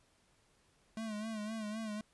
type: tone with vibrato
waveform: square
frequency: 216.5 Hz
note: A3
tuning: 28 cents flat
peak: -39 dBFS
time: 0.97-2.01 s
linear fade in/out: 2 ms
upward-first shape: sine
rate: 3.9 Hz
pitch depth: 66 cents each way
effects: pink hiss -71 dBFS RMS until 2.13 s + resampled to 24000 Hz